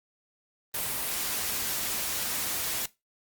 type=noise; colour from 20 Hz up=white; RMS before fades=-31 dBFS; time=0.74-2.86 s; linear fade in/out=5 ms; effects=noise-tail reverb RT60 0.2 s tail -18 dB re dry + Opus 32 kbps